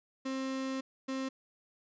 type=tone bursts at uneven times; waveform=35% pulse; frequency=265.1 Hz; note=C4; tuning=23 cents sharp; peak=-32 dBFS; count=2; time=0.25-0.81 / 1.08-1.29 s; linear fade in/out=10 ms; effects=resampled to 16000 Hz